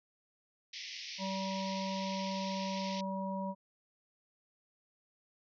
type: band-pass noise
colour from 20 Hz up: white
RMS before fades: -45 dBFS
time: 0.73-3.01 s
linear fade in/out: 5 ms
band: 1900 to 5800 Hz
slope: 96 dB/octave
type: harmonic tone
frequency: 192.2 Hz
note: G3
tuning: 34 cents flat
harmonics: 1 / 3 / 5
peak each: -37 / -41 / -40 dBFS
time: 1.18-3.55 s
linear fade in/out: 50 ms
effects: none